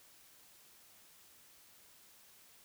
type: silence
effects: white hiss -62 dBFS RMS until 2.64 s